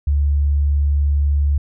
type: tone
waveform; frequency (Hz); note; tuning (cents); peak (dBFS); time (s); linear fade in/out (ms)
sine; 71.9; D2; -36; -13; 0.07-1.58; 5
effects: none